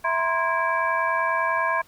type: tone cluster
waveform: sine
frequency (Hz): 658 / 956 / 1046 / 1644 / 2317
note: E5 / A#5 / C6 / G#6 / D7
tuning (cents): -3 / +43 / -1 / -18 / -24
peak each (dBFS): -28 / -29 / -24 / -26 / -32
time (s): 0.04-1.82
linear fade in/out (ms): 10
effects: pink hiss -55 dBFS RMS until 1.87 s + Opus 48 kbps